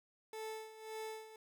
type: tone with tremolo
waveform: 30% pulse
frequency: 438.6 Hz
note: A4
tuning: 6 cents flat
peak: -39 dBFS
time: 0.33-1.36 s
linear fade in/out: 2 ms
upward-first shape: sine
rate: 1.8 Hz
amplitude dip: 75%
effects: none